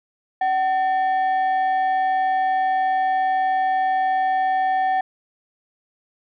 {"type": "tone pair together", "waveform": "sine", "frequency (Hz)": [756.8, 1800], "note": ["F#5", "A6"], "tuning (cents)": [39, 39], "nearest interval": "octave + minor third", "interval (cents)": 1500, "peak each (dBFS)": [-16, -27], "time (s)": [0.41, 5.01], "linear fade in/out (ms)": 5, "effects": ["tanh soft clip ceiling -14 dBFS"]}